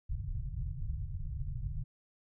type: low-pass noise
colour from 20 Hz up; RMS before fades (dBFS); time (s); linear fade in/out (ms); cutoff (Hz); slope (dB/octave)
pink; -37; 0.09-1.84; 10; 150; 96
effects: none